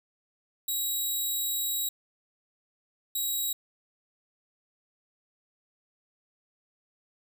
5% pulse tone bursts at uneven times, 3840 Hz, B7, 49 cents flat, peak -20 dBFS, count 2, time 0.68-1.89 / 3.15-3.53 s, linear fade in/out 5 ms, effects none

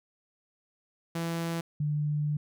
sawtooth / sine tone pair in turn, 167 / 148.78 Hz, E3 / D3, +23 / +23 cents, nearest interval major second, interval 200 cents, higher first, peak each -26 dBFS, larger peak neither, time 1.15-1.61 / 1.8-2.37 s, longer second, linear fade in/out 5 ms, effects none

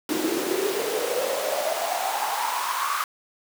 pink noise with high-pass filter sweep, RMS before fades -26 dBFS, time 0.09-3.04 s, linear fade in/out 2 ms, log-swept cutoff 300 to 1200 Hz, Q 7.4, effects none

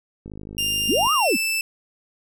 click train, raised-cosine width 3 ms, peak -24 dBFS, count 43, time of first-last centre 0.26-1.069 s, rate 51.9 Hz
sawtooth tone with pitch glide, 2800 to 2643 Hz, F7 to E7, +4 to +4 cents, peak -18 dBFS, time 0.58-1.61 s, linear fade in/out 2 ms, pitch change -100 cents, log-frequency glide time 1.18-1.32 s
sine linear two-way sweep, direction up then down, 164.81 to 1289 to 164.81 Hz, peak -18 dBFS, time 0.88-1.37 s, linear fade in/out 20 ms, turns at 1.13 s
effects none

